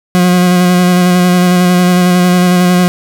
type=tone with vibrato; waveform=40% pulse; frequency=179.5 Hz; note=F3; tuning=48 cents sharp; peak=-5 dBFS; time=0.15-2.88 s; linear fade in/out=0 ms; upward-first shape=square; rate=11 Hz; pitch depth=16 cents each way; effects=none